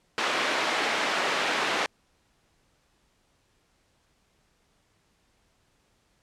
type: band-pass noise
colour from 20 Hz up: white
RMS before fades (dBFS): -27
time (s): 0.18-1.86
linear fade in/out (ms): 0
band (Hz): 320 to 2400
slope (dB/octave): 12
effects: pink hiss -68 dBFS RMS until 6.22 s + low-pass 9000 Hz 12 dB/octave